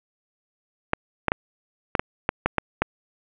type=clicks; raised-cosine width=0.5 ms; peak=-4 dBFS; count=9; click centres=0.934 / 1.283 / 1.319 / 1.952 / 1.995 / 2.291 / 2.46 / 2.583 / 2.82 s; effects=resampled to 8000 Hz + 7-bit